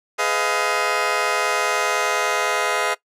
15% pulse chord, F half-diminished seventh, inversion first, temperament just, 419.1 / 502.9 / 628.6 / 698.5 Hz, Ab4 / Cb5 / Eb5 / F5, +16 / +31 / +18 / 0 cents, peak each -19 dBFS, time 0.18-2.95 s, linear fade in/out 20 ms, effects noise-tail reverb RT60 0.1 s tail -19 dB re dry + low-pass 10000 Hz 12 dB/octave

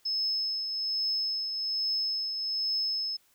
sine tone with tremolo, 5200 Hz, E8, 24 cents flat, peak -25 dBFS, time 0.05-3.17 s, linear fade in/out 10 ms, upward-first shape triangle, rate 1.2 Hz, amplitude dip 50%, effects tanh soft clip ceiling -21 dBFS + white hiss -66 dBFS RMS until 3.34 s

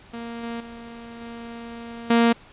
sawtooth tone with level steps, 233.1 Hz, A#3, in tune, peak -28 / -25 / -34 / -31 / -11 dBFS, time 0.13-2.33 s, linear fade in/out 10 ms, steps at 0.43 / 0.6 / 1.21 / 2.1 s, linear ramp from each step 5 ms, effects pink hiss -49 dBFS RMS until 2.52 s + resampled to 8000 Hz

